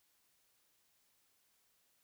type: silence
effects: white hiss -75 dBFS RMS until 2.03 s